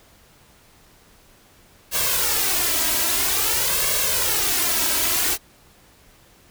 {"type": "noise with flanger", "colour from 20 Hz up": "white", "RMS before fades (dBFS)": -21, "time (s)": [1.91, 5.38], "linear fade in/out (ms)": 50, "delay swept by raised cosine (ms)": [1.8, 3.1], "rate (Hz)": 0.5, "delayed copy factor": 0.7, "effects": ["pink hiss -53 dBFS RMS until 6.5 s"]}